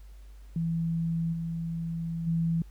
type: tone with level steps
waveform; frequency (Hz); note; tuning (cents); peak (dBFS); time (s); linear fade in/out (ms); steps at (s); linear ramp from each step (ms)
sine; 165.7; E3; +9; -26 / -30 / -24; 0.56-2.62; 2; 1.32 / 2.26; 20
effects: added 50 Hz sine -45 dBFS peak until 2.7 s + pink hiss -64 dBFS RMS until 2.7 s